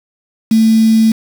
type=tone with quantisation; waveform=sine; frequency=222 Hz; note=A3; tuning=16 cents sharp; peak=-6 dBFS; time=0.51-1.12 s; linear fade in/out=5 ms; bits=4; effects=none

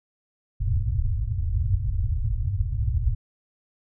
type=low-pass noise; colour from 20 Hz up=white; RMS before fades=-24 dBFS; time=0.6-3.15 s; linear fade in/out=10 ms; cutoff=120 Hz; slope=96 dB/octave; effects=none

